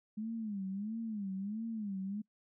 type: tone with vibrato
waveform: sine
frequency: 208.5 Hz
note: G#3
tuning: 7 cents sharp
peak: -36 dBFS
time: 0.17-2.22 s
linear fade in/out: 10 ms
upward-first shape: sine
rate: 1.5 Hz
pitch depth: 160 cents each way
effects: noise-tail reverb RT60 0.1 s tail -24 dB re dry